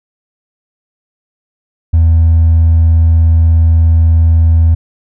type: tone with hard clipping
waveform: triangle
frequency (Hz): 81.7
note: E2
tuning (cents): -15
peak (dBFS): -4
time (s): 1.93-4.75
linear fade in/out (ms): 10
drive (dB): 2
effects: none